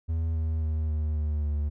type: tone with pitch steps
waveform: triangle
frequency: 81.3 / 79.72 / 78.17 / 76.65 / 75.16 / 73.7 Hz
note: E2 / D#2 / D#2 / D#2 / D2 / D2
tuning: -23 / +43 / +9 / -25 / +41 / +7 cents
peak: -23 dBFS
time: 0.08-1.7 s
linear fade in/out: 20 ms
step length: 270 ms
effects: none